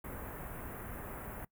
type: band-stop noise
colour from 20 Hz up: pink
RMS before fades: -44 dBFS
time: 0.04-1.45 s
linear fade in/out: 5 ms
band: 1900 to 12000 Hz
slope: 24 dB/octave
effects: noise-tail reverb RT60 0.1 s tail -22 dB re dry